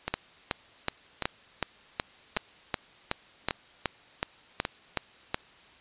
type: two click trains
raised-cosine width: 0.3 ms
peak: -10 / -13 dBFS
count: 15 / 5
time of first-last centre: 0.14-5.344 / 0.08-4.651 s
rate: 2.69 / 0.875 Hz
effects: white hiss -55 dBFS RMS until 5.8 s + resampled to 8000 Hz